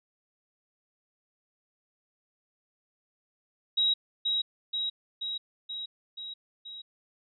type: tone with echo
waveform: sine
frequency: 3831 Hz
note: A#7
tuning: 47 cents sharp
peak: -22 dBFS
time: 3.77-3.94 s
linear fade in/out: 10 ms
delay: 480 ms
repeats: 6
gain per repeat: -3 dB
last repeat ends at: 6.82 s
effects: none